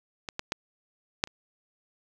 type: clicks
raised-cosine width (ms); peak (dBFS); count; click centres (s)
0.2; -17 / -14 / -11 / -6 / -30; 5; 0.288 / 0.394 / 0.521 / 1.239 / 1.274
effects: none